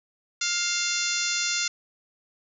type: harmonic tone with a mistuned harmonic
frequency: 703 Hz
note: F5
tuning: 11 cents sharp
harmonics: 2 / 3 / 4 / 5 / 6 / 7 / 8 / 9 / 10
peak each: -33 / -33 / -33 / -33 / -33 / -33 / -33 / -33 / -33 dBFS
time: 0.41-1.68 s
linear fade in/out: 5 ms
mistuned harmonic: 4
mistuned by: -39 cents
effects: none